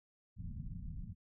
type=low-pass noise; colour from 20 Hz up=pink; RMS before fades=-44 dBFS; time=0.36-1.15 s; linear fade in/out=50 ms; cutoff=210 Hz; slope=48 dB/octave; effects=none